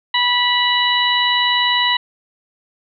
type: harmonic tone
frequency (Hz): 980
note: B5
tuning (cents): -14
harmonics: 1 / 2 / 3 / 4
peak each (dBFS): -19 / -19 / -19 / -19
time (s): 0.14-1.97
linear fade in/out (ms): 5
effects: none